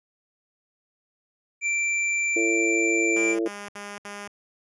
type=tone; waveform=square; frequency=2349 Hz; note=D7; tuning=in tune; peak=-23 dBFS; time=1.61-3.36 s; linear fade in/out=50 ms
type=harmonic tone; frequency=112.2 Hz; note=A2; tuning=34 cents sharp; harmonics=3 / 4 / 5 / 6; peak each=-24 / -28 / -36 / -40 dBFS; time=2.36-3.48 s; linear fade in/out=5 ms
type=tone bursts; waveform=5% pulse; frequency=203.7 Hz; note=G#3; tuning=33 cents flat; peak=-24 dBFS; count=4; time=3.16-4.278 s; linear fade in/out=5 ms; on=230 ms; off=66 ms
effects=resampled to 24000 Hz